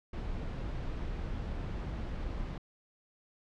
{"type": "noise", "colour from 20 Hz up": "brown", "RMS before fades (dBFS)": -37, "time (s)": [0.13, 2.58], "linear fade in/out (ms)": 5, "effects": ["low-pass 4000 Hz 12 dB/octave"]}